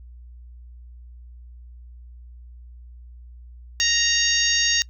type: harmonic tone with a mistuned harmonic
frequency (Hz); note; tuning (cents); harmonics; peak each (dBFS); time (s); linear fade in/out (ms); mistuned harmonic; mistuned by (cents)
932.3; A#5; 0; 2 / 3 / 4 / 5 / 6 / 7; -25 / -25 / -25 / -25 / -25 / -25; 3.8-4.82; 0; 5; -16
effects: noise-tail reverb RT60 0.1 s tail -24 dB re dry + added 60 Hz sine -40 dBFS peak until 4.89 s